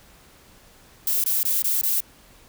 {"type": "noise bursts", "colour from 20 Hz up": "violet", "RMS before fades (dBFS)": -22, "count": 5, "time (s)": [1.07, 2.004], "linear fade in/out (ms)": 2, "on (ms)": 170, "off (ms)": 21, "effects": ["pink hiss -52 dBFS RMS until 2.48 s"]}